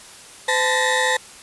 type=tone cluster; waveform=35% pulse; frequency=512 / 874 / 1802 / 1912 Hz; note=C5 / A5 / A6 / A#6; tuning=-38 / -12 / +41 / +43 cents; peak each=-21 dBFS; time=0.48-1.17 s; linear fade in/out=5 ms; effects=white hiss -42 dBFS RMS until 1.42 s + resampled to 24000 Hz